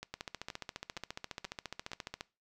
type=two click trains; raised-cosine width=0.2 ms; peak=-24 / -22 dBFS; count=5 / 31; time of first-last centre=0.03-1.917 / 0.14-2.209 s; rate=2.12 / 14.5 Hz; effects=noise-tail reverb RT60 0.3 s tail -21 dB re dry